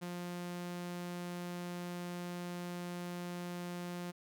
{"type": "tone", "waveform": "sawtooth", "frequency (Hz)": 176.1, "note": "F3", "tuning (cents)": 15, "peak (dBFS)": -36, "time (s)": [0.01, 4.12], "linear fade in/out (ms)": 20, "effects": []}